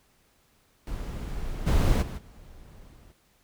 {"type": "noise with level steps", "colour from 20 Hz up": "brown", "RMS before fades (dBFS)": [-34, -21, -34, -48, -50], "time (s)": [0.87, 3.12], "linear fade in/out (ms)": 2, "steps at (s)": [1.66, 2.01, 2.17, 2.87], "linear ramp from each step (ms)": 20, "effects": ["pink hiss -65 dBFS RMS until 3.43 s"]}